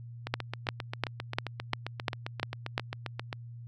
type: two click trains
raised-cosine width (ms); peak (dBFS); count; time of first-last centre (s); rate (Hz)
0.3; -18 / -11; 24 / 8; 0.27-3.329 / 0.34-2.779; 7.52 / 2.87
effects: added 118 Hz sine -42 dBFS peak until 3.67 s